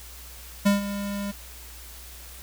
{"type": "tone with ADSR envelope", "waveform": "square", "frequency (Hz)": 201.4, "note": "G3", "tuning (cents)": 47, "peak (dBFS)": -16, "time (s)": [0.65, 1.32], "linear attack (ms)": 16, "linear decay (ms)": 140, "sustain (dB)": -13, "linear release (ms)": 16, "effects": ["added 60 Hz sine -44 dBFS peak until 2.42 s", "white hiss -45 dBFS RMS until 2.42 s"]}